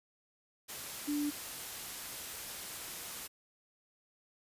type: tone in noise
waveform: sine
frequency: 292.7 Hz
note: D4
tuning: 6 cents flat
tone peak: -31 dBFS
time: 1.07-1.31 s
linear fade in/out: 20 ms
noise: white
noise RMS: -43 dBFS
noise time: 0.68-3.28 s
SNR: +9 dB
effects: resampled to 32000 Hz